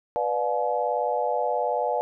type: chord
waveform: sine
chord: B diminished seventh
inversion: none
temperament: just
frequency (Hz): 493.9 / 592.7 / 711.2 / 853.4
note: B4 / D5 / F5 / Ab5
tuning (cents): 0 / +16 / +31 / +47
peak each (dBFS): -28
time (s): 0.16-2.01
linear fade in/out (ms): 0
effects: none